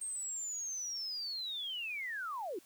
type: linear sweep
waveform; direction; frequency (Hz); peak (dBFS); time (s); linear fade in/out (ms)
sine; down; 8530 to 313; -37; 0.01-2.59; 5
effects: white hiss -63 dBFS RMS until 2.65 s